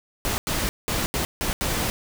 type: noise bursts at uneven times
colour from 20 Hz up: pink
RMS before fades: -25 dBFS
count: 6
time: 0.25-0.38 / 0.47-0.69 / 0.88-1.06 / 1.14-1.25 / 1.41-1.53 / 1.61-1.9 s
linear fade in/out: 0 ms
effects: none